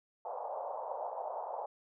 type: band-pass noise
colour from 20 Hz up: white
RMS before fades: -40 dBFS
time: 0.25-1.66 s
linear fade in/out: 5 ms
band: 520 to 930 Hz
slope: 48 dB/octave
effects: none